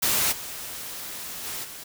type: noise with level steps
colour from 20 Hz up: white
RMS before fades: -23 / -36 / -33 / -40 dBFS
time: 0.02-1.84 s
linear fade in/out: 10 ms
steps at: 0.31 / 1.43 / 1.63 s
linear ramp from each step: 20 ms
effects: none